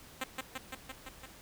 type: tone with echo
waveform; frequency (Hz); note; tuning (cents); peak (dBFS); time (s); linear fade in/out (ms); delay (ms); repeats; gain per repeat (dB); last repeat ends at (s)
5% pulse; 261.6; C4; 0; -22; 0.21-0.24; 5; 170; 6; -2; 1.26
effects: pink hiss -54 dBFS RMS until 1.41 s